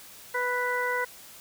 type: harmonic tone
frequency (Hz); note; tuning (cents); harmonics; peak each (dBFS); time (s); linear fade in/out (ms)
493.9; B4; 0; 1 / 2 / 3 / 4; -31 / -31 / -31 / -31; 0.34-1.05; 10
effects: white hiss -48 dBFS RMS until 1.4 s